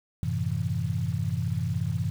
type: chord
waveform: sine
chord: F# half-diminished seventh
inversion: none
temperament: equal with one note detuned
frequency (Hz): 93.74 / 110 / 130.81 / 164.81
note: F#2 / A2 / C3 / E3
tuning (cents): +23 / 0 / 0 / 0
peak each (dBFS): -31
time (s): 0.23-2.1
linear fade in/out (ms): 0
effects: 8-bit